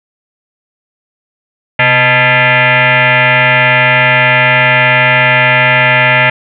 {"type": "tone with frequency modulation", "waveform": "sine", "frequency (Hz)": 130.81, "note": "C3", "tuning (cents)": 0, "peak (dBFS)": -5, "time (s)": [1.79, 6.3], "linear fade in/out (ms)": 5, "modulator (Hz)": 375, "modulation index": 6.7, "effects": []}